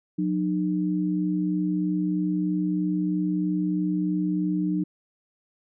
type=tone pair together; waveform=sine; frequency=181.19 / 304.3 Hz; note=F#3 / D#4; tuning=-36 / -38 cents; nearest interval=major sixth; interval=898 cents; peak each=-25 dBFS; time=0.18-4.84 s; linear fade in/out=10 ms; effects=none